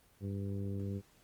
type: harmonic tone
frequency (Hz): 98.9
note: G2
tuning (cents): +16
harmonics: 1 / 2 / 3 / 4 / 5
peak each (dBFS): -37 / -41 / -47 / -47 / -51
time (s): 0.2-1.02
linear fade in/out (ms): 50
effects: pink hiss -66 dBFS RMS until 1.23 s + Opus 24 kbps